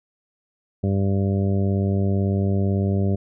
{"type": "harmonic tone", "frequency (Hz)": 98, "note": "G2", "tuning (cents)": 0, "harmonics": [1, 2, 3, 4, 5, 6, 7], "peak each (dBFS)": [-20, -23, -32, -29, -36, -34, -39], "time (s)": [0.83, 3.16], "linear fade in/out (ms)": 10, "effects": []}